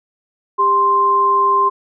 sine tone pair together, 397.7 / 1046.5 Hz, G4 / C6, +25 / 0 cents, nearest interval octave + perfect fourth, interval 1675 cents, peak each -21 / -11 dBFS, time 0.58-1.7 s, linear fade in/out 20 ms, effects none

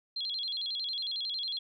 sine tone with vibrato, 3729 Hz, A#7, in tune, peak -32 dBFS, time 0.16-1.59 s, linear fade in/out 5 ms, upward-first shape square, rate 11 Hz, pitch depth 190 cents each way, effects none

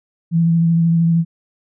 sine tone with vibrato, 166.7 Hz, E3, 20 cents sharp, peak -11 dBFS, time 0.31-1.25 s, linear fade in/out 50 ms, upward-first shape triangle, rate 13 Hz, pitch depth 23 cents each way, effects none

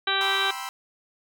harmonic tone, 390 Hz, G4, 9 cents flat, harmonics 1 / 2 / 3 / 4 / 5 / 6 / 7 / 8 / 9 / 10, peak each -34 / -32 / -30 / -27 / -36 / -33 / -38 / -31 / -38 / -27 dBFS, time 0.07-0.51 s, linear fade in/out 5 ms
sawtooth chord, C major seventh, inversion second, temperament equal with one note detuned, 784 / 977 / 1046.5 / 1318.5 Hz, G5 / B5 / C6 / E6, 0 / -19 / 0 / 0 cents, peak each -34 dBFS, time 0.21-0.69 s, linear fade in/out 0 ms
effects none

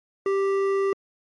sine tone with hard clipping, 392 Hz, G4, in tune, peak -22 dBFS, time 0.26-0.93 s, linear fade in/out 2 ms, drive 10 dB, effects MP3 48 kbps

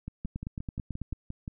two click trains, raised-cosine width 5 ms, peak -24 / -22 dBFS, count 9 / 9, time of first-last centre 0.08-1.479 / 0.25-1.126 s, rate 5.72 / 9.13 Hz, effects none

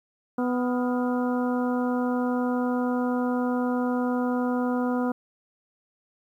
harmonic tone with a mistuned harmonic, 248.1 Hz, B3, 8 cents sharp, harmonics 1 / 2 / 3 / 4 / 5 / 6, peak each -24 / -30 / -34 / -36 / -38 / -40 dBFS, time 0.38-5.12 s, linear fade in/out 5 ms, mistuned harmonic 6, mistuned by -82 cents, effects 10-bit

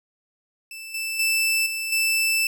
sawtooth tone with level steps, 2645 Hz, E7, 5 cents sharp, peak -32 / -23 / -16 / -23 / -16 dBFS, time 0.71-2.47 s, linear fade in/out 2 ms, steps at 0.94 / 1.19 / 1.66 / 1.92 s, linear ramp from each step 5 ms, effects none

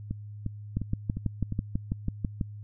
two click trains, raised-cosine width 5 ms, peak -19 / -15 dBFS, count 5 / 11, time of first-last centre 0.11-1.523 / 0.77-2.412 s, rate 2.83 / 6.09 Hz, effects added 104 Hz sine -39 dBFS peak until 2.63 s

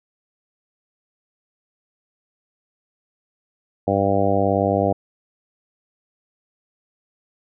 harmonic tone, 98.8 Hz, G2, 14 cents sharp, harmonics 1 / 2 / 3 / 4 / 5 / 6 / 7 / 8, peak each -25 / -25 / -25 / -27 / -23 / -23 / -23 / -27 dBFS, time 3.87-4.93 s, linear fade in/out 10 ms, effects none

